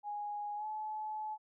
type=tone with pitch glide; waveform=sine; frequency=828 to 859.2 Hz; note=G#5 to A5; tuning=-5 to -41 cents; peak=-37 dBFS; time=0.03-1.38 s; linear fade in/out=50 ms; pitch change=+64 cents; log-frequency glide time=0.56-0.66 s; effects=none